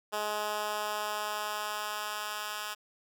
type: tone with high-pass filter sweep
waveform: 10% pulse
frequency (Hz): 210.5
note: G#3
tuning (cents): +24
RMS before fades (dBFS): -35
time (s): 0.12-2.75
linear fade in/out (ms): 20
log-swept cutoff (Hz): 540 to 1500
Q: 0.9
effects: none